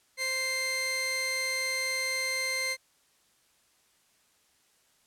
sawtooth tone pair together, 523 / 2092 Hz, C5 / C7, -1 / -1 cents, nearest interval 2 octaves, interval 2400 cents, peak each -34 / -25 dBFS, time 0.17-2.77 s, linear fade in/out 50 ms, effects white hiss -67 dBFS RMS until 5.06 s + low-pass 11000 Hz 12 dB/octave

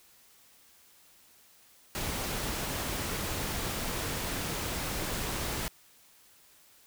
pink noise, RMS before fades -34 dBFS, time 1.95-5.68 s, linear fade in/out 0 ms, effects white hiss -60 dBFS RMS until 6.86 s

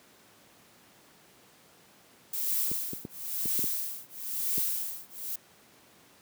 violet noise with tremolo, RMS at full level -28 dBFS, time 2.33-5.36 s, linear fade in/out 5 ms, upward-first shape triangle, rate 1 Hz, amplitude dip 100%
clicks, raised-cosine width 3 ms, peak -22 dBFS, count 7, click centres 2.715 / 2.933 / 3.051 / 3.457 / 3.592 / 3.641 / 4.58 s
effects pink hiss -58 dBFS RMS until 6.21 s + high-pass 150 Hz 12 dB/octave

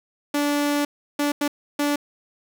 sawtooth tone bursts at uneven times, 290.2 Hz, D4, 21 cents flat, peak -16 dBFS, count 4, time 0.34-0.85 / 1.19-1.32 / 1.41-1.48 / 1.79-1.96 s, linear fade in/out 5 ms, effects 7-bit

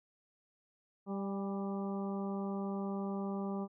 harmonic tone with a mistuned harmonic, 196.8 Hz, G3, 7 cents sharp, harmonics 1 / 2 / 3 / 4 / 5 / 6, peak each -36 / -42 / -47 / -47 / -51 / -50 dBFS, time 1.06-3.68 s, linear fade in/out 50 ms, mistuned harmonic 4, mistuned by +25 cents, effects none

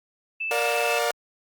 sine tone, 2637 Hz, E7, in tune, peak -26 dBFS, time 0.4-0.99 s, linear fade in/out 10 ms
sawtooth chord, Bb major, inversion none, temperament equal with one note detuned, 466.2 / 587.3 / 714.8 Hz, Bb4 / D5 / F5, 0 / 0 / +40 cents, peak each -23 dBFS, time 0.51-1.11 s, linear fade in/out 2 ms
effects Opus 24 kbps

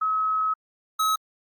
sine / square tone pair in turn, 1282 / 1282 Hz, E6 / E6, -49 / -49 cents, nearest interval unison, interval 0 cents, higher neither, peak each -21 / -21 dBFS, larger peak neither, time 0.01-0.54 / 0.99-1.16 s, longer first, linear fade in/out 10 ms, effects Opus 32 kbps

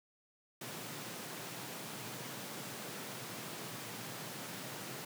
pink high-pass noise, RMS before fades -45 dBFS, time 0.61-5.05 s, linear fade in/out 5 ms, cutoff 110 Hz, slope 96 dB/octave, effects none

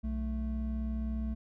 triangle tone pair together, 61.74 / 220 Hz, B1 / A3, 0 / 0 cents, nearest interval octave + minor seventh, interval 2200 cents, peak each -31 / -34 dBFS, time 0.03-1.35 s, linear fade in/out 20 ms, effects none

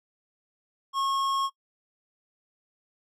sine tone with tanh clipping, 1089 Hz, C#6, 31 cents flat, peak -27 dBFS, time 0.93-1.5 s, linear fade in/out 50 ms, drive 15 dB, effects noise-tail reverb RT60 0.1 s tail -20 dB re dry

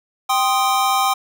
square chord, C minor, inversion second, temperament equal, 784 / 1046.5 / 1244.5 Hz, G5 / C6 / Eb6, 0 / 0 / 0 cents, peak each -19 / -22 / -21 dBFS, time 0.29-1.14 s, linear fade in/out 10 ms, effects none

